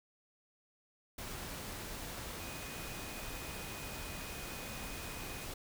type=tone in noise; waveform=sine; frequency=2489 Hz; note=D#7; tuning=in tune; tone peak=-52 dBFS; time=2.4-5.45 s; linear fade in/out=5 ms; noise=pink; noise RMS=-44 dBFS; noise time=1.18-5.54 s; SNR=-11 dB; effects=none